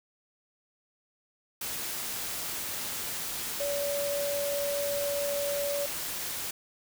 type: tone in noise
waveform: sine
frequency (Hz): 571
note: D5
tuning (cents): -49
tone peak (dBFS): -29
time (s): 3.6-5.86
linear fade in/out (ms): 5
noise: white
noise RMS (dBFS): -35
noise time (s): 1.61-6.51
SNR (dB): +3
effects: none

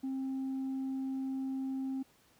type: tone with tanh clipping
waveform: sine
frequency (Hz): 265.8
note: C4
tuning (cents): +27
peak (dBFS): -34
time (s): 0.03-2.03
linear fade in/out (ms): 10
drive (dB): 1
effects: pink hiss -66 dBFS RMS until 2.39 s + high-pass 80 Hz 12 dB/octave

